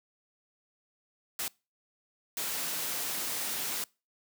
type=noise bursts at uneven times; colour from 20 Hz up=white; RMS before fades=-34 dBFS; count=2; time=1.39-1.48 / 2.37-3.84 s; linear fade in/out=2 ms; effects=noise-tail reverb RT60 0.3 s tail -25 dB re dry + high-pass 150 Hz 12 dB/octave